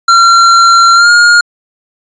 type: tone with pitch glide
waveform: square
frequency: 1369 to 1421.4 Hz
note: F6 to F6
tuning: -35 to +30 cents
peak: -3 dBFS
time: 0.08-1.41 s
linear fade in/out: 5 ms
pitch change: +65 cents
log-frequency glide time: 0.94-1.1 s
effects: resampled to 16000 Hz